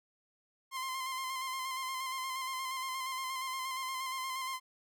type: tone with vibrato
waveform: sawtooth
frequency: 1046.5 Hz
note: C6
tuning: in tune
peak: -32 dBFS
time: 0.71-4.6 s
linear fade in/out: 50 ms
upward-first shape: square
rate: 8.5 Hz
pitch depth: 26 cents each way
effects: none